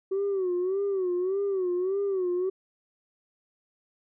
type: tone with vibrato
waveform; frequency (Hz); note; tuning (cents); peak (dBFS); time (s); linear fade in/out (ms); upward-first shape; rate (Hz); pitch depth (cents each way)
sine; 377.5; F#4; +35; -23; 0.11-2.5; 10; sine; 1.7; 110
effects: tanh soft clip ceiling -22 dBFS